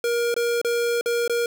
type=tone with dropouts; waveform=square; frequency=472.7 Hz; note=A#4; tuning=24 cents sharp; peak=-21 dBFS; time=0.04-1.46 s; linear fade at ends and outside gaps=2 ms; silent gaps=0.342-0.364 / 0.615-0.647 / 1.011-1.059 / 1.278-1.296 s; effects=none